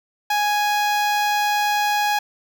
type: tone with notch filter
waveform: sawtooth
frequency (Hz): 830.6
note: G#5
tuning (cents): 0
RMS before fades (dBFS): -20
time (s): 0.3-2.19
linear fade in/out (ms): 5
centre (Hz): 9300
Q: 1.2
effects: none